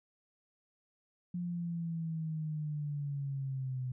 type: linear sweep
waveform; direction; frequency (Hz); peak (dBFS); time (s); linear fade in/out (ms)
sine; down; 177.2 to 126.1; -34; 1.34-3.92; 5
effects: none